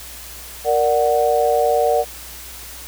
sine chord, Bb augmented, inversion none, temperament equal, 466.2 / 587.3 / 740 Hz, Bb4 / D5 / F#5, 0 / 0 / 0 cents, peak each -18 dBFS, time 0.64-2.05 s, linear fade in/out 50 ms, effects added 60 Hz sine -41 dBFS peak until 2.87 s + white hiss -36 dBFS RMS until 2.87 s

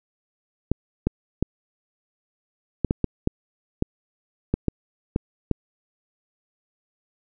clicks, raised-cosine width 3 ms, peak -7 dBFS, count 12, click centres 0.716 / 1.07 / 1.426 / 2.847 / 2.909 / 3.043 / 3.274 / 3.824 / 4.54 / 4.683 / 5.161 / 5.513 s, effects none

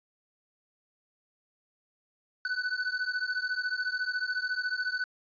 square beating tone pair, 1490 / 1504 Hz, F#6 / F#6, +12 / +28 cents, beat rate 14 Hz, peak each -33 / -33 dBFS, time 2.45-5.04 s, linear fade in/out 2 ms, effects resampled to 11025 Hz

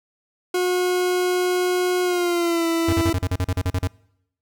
40% pulse tone with pitch glide, 361.8 to 331.8 Hz, F#4 to E4, -39 to +11 cents, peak -18 dBFS, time 0.54-3.13 s, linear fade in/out 5 ms, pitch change -150 cents, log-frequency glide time 2.03-2.67 s
square tone bursts, 91.5 Hz, F#2, 19 cents flat, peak -20 dBFS, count 12, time 2.88-3.875 s, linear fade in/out 5 ms, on 49 ms, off 37 ms
effects noise-tail reverb RT60 0.8 s tail -25 dB re dry

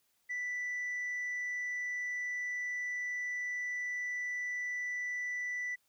sine tone, 1975.5 Hz, B6, in tune, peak -32 dBFS, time 0.29-5.76 s, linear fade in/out 20 ms, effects tanh soft clip ceiling -33 dBFS + white hiss -75 dBFS RMS until 5.88 s

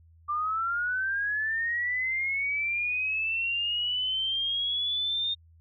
sine linear sweep, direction up, 1174.7 to 3665 Hz, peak -26 dBFS, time 0.28-5.35 s, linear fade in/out 20 ms, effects added 82 Hz sine -54 dBFS peak until 5.6 s

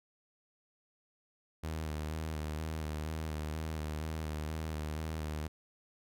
sawtooth tone with vibrato, 77.8 Hz, D#2, in tune, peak -32 dBFS, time 1.63-5.48 s, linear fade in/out 10 ms, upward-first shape square, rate 2.1 Hz, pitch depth 31 cents each way, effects none

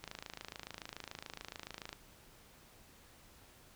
click train, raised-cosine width 0.2 ms, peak -26 dBFS, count 52, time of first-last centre 0.04-1.929 s, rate 27 Hz, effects pink hiss -61 dBFS RMS until 3.75 s

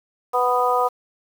harmonic tone, 247.7 Hz, B3, 5 cents sharp, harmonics 2 / 3 / 4 / 5, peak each -22 / -22 / -22 / -22 dBFS, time 0.33-0.89 s, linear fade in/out 20 ms, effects 7-bit

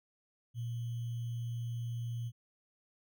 sine tone with sample-and-hold, 118 Hz, A#2, 22 cents sharp, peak -35 dBFS, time 0.54-2.32 s, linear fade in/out 50 ms, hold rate 3150 Hz, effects none

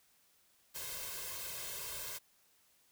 white noise with comb filter, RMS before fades -43 dBFS, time 0.74-2.19 s, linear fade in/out 20 ms, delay 1.9 ms, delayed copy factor +1, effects white hiss -70 dBFS RMS until 2.91 s

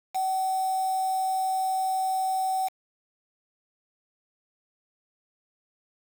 sine tone with quantisation, 758 Hz, F#5, 42 cents sharp, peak -24 dBFS, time 0.14-2.69 s, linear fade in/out 20 ms, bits 6, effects none

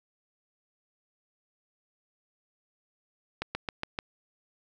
slowing click train, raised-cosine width 0.3 ms, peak -15 dBFS, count 5, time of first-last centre 3.42-3.989 s, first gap 130 ms, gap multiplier 1.06, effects none

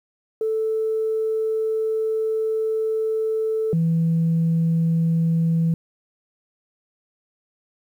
sine tone pair in turn, 440 / 164.81 Hz, A4 / E3, 0 / 0 cents, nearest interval octave + perfect fourth, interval 1700 cents, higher first, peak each -19 / -15 dBFS, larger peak second, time 0.41-3.73 / 3.73-5.74 s, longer first, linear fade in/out 2 ms, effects tanh soft clip ceiling -14 dBFS + 9-bit

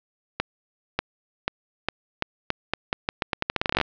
accelerating click train, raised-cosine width 0.3 ms, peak -6 dBFS, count 23, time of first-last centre 0.4-3.813 s, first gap 590 ms, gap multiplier 0.83, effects low-pass 5000 Hz 12 dB/octave

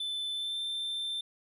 triangle tone with pitch glide, 3520 to 3563 Hz, A7 to A7, 0 to +21 cents, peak -31 dBFS, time 0-1.21 s, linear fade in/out 5 ms, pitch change +21 cents, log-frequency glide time 0.33-0.59 s, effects none

